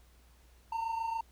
triangle tone pair together, 905.2 / 932.3 Hz, A5 / A#5, +49 / 0 cents, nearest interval minor second, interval 51 cents, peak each -31 / -38 dBFS, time 0.72-1.21 s, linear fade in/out 5 ms, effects added 60 Hz sine -59 dBFS peak until 1.31 s + pink hiss -66 dBFS RMS until 1.31 s

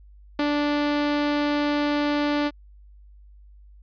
sawtooth tone with ADSR envelope, 292.7 Hz, D4, 6 cents flat, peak -15 dBFS, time 0.39-2.51 s, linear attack 5 ms, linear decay 4 ms, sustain -2 dB, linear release 43 ms, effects added 50 Hz sine -46 dBFS peak until 3.82 s + resampled to 11025 Hz

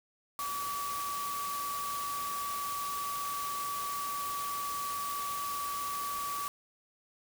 sine tone in noise, 1144 Hz, D6, 46 cents flat, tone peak -34 dBFS, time 0.39-6.48 s, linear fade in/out 0 ms, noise white, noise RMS -41 dBFS, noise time 0.39-6.48 s, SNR +4 dB, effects none

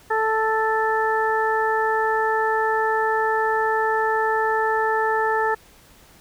harmonic tone, 440 Hz, A4, in tune, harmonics 1 / 2 / 3 / 4, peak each -23 / -22 / -27 / -25 dBFS, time 0.1-5.55 s, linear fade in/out 10 ms, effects pink hiss -51 dBFS RMS until 6.2 s

